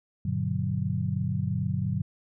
sine chord, G major seventh, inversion none, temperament equal with one note detuned, 98 / 120.72 / 146.83 / 185 Hz, G2 / B2 / D3 / F#3, 0 / -39 / 0 / 0 cents, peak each -31 dBFS, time 0.25-2.02 s, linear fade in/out 5 ms, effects none

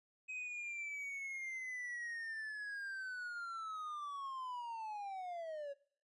triangle linear sweep, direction down, 2536 to 551 Hz, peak -40 dBFS, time 0.28-5.74 s, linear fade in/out 20 ms, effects noise-tail reverb RT60 0.5 s tail -20 dB re dry + resampled to 24000 Hz

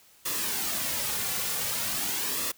white noise with flanger, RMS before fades -30 dBFS, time 0.25-2.52 s, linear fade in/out 10 ms, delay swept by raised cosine 1.3 to 3.2 ms, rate 0.45 Hz, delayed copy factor -0.55, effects white hiss -58 dBFS RMS until 2.57 s

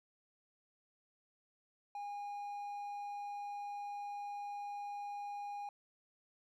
triangle tone, 816 Hz, G#5, 31 cents flat, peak -39 dBFS, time 1.95-5.69 s, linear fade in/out 2 ms, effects none

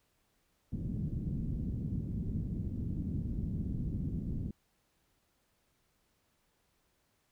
white low-pass noise, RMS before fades -36 dBFS, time 0.72-4.51 s, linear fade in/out 5 ms, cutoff 220 Hz, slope 24 dB/octave, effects pink hiss -75 dBFS RMS until 7.31 s

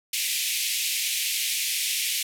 pink band-pass noise, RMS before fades -27 dBFS, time 0.13-2.23 s, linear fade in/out 5 ms, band 2200 to 15000 Hz, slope 48 dB/octave, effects none

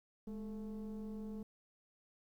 sine tone with frequency modulation, 210 Hz, G#3, 19 cents sharp, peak -39 dBFS, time 0.27-1.43 s, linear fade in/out 5 ms, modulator 233 Hz, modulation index 0.69, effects tanh soft clip ceiling -41 dBFS + 12-bit

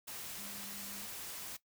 sine tone in noise, 201.1 Hz, G3, 44 cents sharp, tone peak -54 dBFS, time 0.38-1.06 s, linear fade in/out 10 ms, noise white, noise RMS -45 dBFS, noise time 0.07-1.57 s, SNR -12 dB, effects noise-tail reverb RT60 0.1 s tail -17 dB re dry

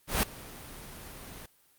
pink noise with ADSR envelope, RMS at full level -24 dBFS, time 0.07-1.46 s, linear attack 160 ms, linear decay 3 ms, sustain -21 dB, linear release 3 ms, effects white hiss -65 dBFS RMS until 1.78 s + Opus 32 kbps

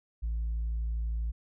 sine tone, 56.2 Hz, A1, 37 cents sharp, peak -27 dBFS, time 0.22-1.32 s, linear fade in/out 20 ms, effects tanh soft clip ceiling -27 dBFS

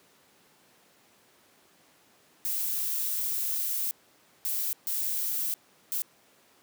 violet noise bursts at uneven times, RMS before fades -30 dBFS, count 4, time 2.45-3.91 / 4.45-4.73 / 4.87-5.54 / 5.92-6.02 s, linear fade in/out 0 ms, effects pink hiss -61 dBFS RMS until 6.62 s + high-pass 200 Hz 12 dB/octave

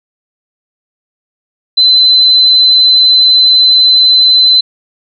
sine tone, 4044 Hz, B7, 40 cents sharp, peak -3 dBFS, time 1.77-4.61 s, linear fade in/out 10 ms, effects none

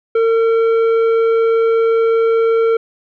sine tone with tanh clipping, 454.2 Hz, A#4, 45 cents flat, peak -12 dBFS, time 0.15-2.77 s, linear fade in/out 5 ms, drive 9 dB, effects none

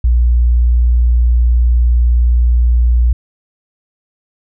sine tone, 59.7 Hz, A#1, 42 cents sharp, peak -7 dBFS, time 0.04-3.13 s, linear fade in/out 5 ms, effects none

